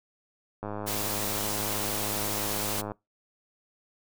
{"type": "click train", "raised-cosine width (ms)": 1, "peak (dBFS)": -21, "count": 239, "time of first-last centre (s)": [0.63, 2.918], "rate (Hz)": 104}
{"type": "noise", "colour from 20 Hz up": "white", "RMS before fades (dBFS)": -32, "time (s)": [0.86, 2.82], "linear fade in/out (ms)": 20}
{"effects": ["noise-tail reverb RT60 0.2 s tail -23 dB re dry"]}